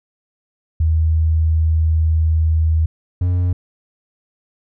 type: tone pair in turn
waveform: sine / triangle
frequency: 79.8 / 89.57 Hz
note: D#2 / F2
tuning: +44 / +44 cents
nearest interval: major second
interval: 200 cents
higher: second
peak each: -12 dBFS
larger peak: neither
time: 0.8-2.86 / 3.21-3.53 s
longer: first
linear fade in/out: 5 ms
effects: none